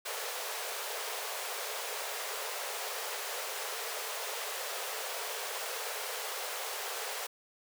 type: high-pass noise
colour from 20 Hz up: pink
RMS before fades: -38 dBFS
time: 0.05-7.27 s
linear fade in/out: 10 ms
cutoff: 410 Hz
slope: 96 dB/octave
effects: none